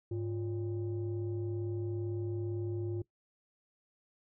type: tone pair together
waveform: sine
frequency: 103.9 / 349.5 Hz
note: G#2 / F4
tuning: +1 / +1 cents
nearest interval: octave + major sixth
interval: 2100 cents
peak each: -34 / -35 dBFS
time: 0.11-3.02 s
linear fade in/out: 5 ms
effects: noise-tail reverb RT60 0.1 s tail -20 dB re dry + tanh soft clip ceiling -29 dBFS